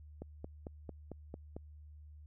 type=click train; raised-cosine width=2 ms; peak=-30 dBFS; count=7; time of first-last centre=0.22-1.565 s; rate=4.46 Hz; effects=added 75 Hz sine -51 dBFS peak until 2.26 s